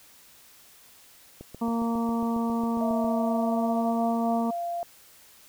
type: click train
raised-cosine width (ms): 2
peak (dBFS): -27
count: 13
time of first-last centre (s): 1.41-3.045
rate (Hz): 7.34
type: harmonic tone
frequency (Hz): 231.2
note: A#3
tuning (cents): -14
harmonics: 1 / 2 / 3 / 4 / 5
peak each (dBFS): -25 / -35 / -36 / -35 / -38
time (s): 1.61-4.51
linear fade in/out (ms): 10
type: tone with pitch glide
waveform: sine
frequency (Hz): 658 to 689.9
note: E5 to F5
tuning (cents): -3 to -21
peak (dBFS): -28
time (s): 2.81-4.83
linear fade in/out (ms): 0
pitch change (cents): +82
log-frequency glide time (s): 3.02-4.04
effects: white hiss -54 dBFS RMS until 5.48 s